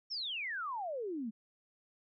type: exponential sweep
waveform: sine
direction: down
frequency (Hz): 5588 to 207.7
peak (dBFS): -36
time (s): 0.1-1.31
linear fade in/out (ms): 20
effects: none